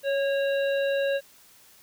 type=harmonic tone with a mistuned harmonic; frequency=554.4 Hz; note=C#5; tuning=in tune; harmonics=1 / 3 / 5 / 7; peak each=-23 / -33 / -37 / -40 dBFS; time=0.03-1.21 s; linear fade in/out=50 ms; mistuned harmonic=3; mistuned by=-30 cents; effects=white hiss -55 dBFS RMS until 1.82 s